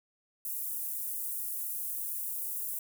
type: high-pass noise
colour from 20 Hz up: pink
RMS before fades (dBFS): -36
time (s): 0.45-2.79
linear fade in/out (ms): 2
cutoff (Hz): 11000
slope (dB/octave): 24
effects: none